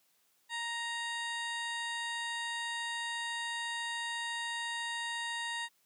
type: harmonic tone with a mistuned harmonic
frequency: 934 Hz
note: A#5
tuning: 3 cents sharp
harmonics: 1 / 2 / 3 / 4 / 5 / 7 / 8 / 9 / 10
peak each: -41 / -38 / -45 / -42 / -51 / -55 / -52 / -57 / -52 dBFS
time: 0.49-5.69 s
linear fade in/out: 50 ms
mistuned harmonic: 9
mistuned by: -53 cents
effects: white hiss -72 dBFS RMS until 5.85 s + high-pass 150 Hz 12 dB/octave